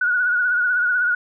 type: tone with vibrato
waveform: sine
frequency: 1460 Hz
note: F#6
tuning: 24 cents flat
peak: -16 dBFS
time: 0.01-1.15 s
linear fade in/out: 5 ms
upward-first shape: triangle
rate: 16 Hz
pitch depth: 62 cents each way
effects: none